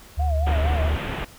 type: tone with pitch glide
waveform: sine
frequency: 73.42 to 74.79 Hz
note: D2 to D2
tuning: 0 to +32 cents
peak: -19 dBFS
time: 0.17-0.97 s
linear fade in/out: 20 ms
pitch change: +32 cents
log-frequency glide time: 0.53-0.82 s
type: tone with vibrato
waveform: sine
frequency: 684 Hz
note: F5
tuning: 36 cents flat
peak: -27 dBFS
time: 0.19-0.89 s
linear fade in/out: 10 ms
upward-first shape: sine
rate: 4.3 Hz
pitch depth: 140 cents each way
type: low-pass noise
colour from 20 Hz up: pink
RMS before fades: -29 dBFS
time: 0.46-1.25 s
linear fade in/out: 10 ms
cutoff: 3300 Hz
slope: 48 dB/octave
effects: pink hiss -47 dBFS RMS until 1.38 s